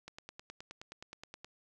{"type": "click train", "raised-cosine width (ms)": 0.2, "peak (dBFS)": -29, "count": 14, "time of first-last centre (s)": [0.08, 1.446], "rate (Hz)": 9.52, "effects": []}